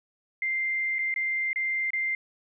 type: tone with dropouts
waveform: sine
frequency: 2093 Hz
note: C7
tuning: in tune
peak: -25 dBFS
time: 0.42-2.15 s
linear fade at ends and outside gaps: 2 ms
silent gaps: 0.985-0.99 / 1.141-1.161 / 1.531-1.559 / 1.905-1.933 s
effects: none